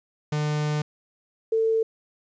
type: tone pair in turn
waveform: 45% pulse / sine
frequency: 150 / 447 Hz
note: D3 / A4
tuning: +37 / +27 cents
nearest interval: octave + perfect fifth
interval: 1890 cents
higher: second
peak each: -23 / -19 dBFS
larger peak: second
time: 0.32-0.82 / 1.52-1.83 s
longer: first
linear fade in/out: 5 ms
effects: resampled to 16000 Hz + 10-bit